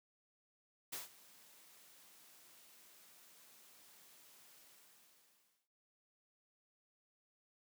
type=noise with ADSR envelope; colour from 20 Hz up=white; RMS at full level=-43 dBFS; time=0.92-5.69 s; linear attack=12 ms; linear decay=150 ms; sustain=-20 dB; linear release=1100 ms; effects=noise-tail reverb RT60 0.6 s tail -21 dB re dry + high-pass 150 Hz 12 dB/octave